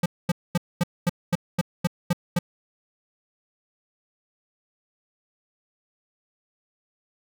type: tone bursts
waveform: square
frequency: 174.61 Hz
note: F3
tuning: in tune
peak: -19 dBFS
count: 10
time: 0.03-2.39 s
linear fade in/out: 5 ms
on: 29 ms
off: 230 ms
effects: none